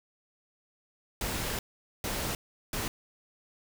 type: noise bursts at uneven times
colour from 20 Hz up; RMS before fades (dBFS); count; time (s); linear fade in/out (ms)
pink; -33; 3; 1.21-1.59 / 2.04-2.35 / 2.73-2.88; 2
effects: none